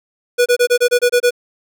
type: tone bursts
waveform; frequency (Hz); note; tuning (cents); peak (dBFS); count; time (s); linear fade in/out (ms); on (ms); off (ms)
square; 487.5; B4; -23; -10; 9; 0.38-1.308; 20; 80; 26
effects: none